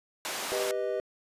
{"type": "band-pass noise", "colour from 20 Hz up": "pink", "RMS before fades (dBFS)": -35, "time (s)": [0.25, 0.71], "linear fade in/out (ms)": 0, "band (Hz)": [550, 13000], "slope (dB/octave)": 12}
{"type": "chord", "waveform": "triangle", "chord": "G augmented", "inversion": "none", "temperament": "equal", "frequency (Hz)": [392, 493.9, 622.3], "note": ["G4", "B4", "D#5"], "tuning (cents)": [0, 0, 0], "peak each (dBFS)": -31, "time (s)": [0.52, 1], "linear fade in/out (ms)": 0}
{"effects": ["resampled to 32000 Hz"]}